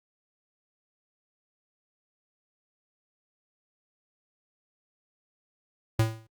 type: tone with exponential decay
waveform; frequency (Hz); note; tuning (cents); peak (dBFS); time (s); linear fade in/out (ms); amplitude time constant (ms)
square; 111.5; A2; +23; -19; 5.99-6.27; 5; 59
effects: Opus 48 kbps